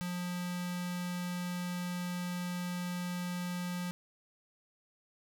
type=tone with notch filter; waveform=square; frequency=177.8 Hz; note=F3; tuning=31 cents sharp; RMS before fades=-37 dBFS; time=0.01-3.91 s; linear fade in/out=0 ms; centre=390 Hz; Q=0.52; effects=none